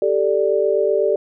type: chord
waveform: sine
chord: G suspended second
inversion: none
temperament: equal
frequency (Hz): 392 / 440 / 587.3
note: G4 / A4 / D5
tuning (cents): 0 / 0 / 0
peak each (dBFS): -19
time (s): 0.02-1.16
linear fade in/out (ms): 2
effects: none